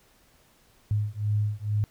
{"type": "beating tone pair", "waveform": "sine", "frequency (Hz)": [103.83, 106.03], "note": ["G#2", "G#2"], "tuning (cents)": [0, 36], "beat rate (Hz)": 2.2, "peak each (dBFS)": -27, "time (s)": [0.91, 1.84], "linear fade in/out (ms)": 0, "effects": ["pink hiss -61 dBFS RMS until 1.9 s"]}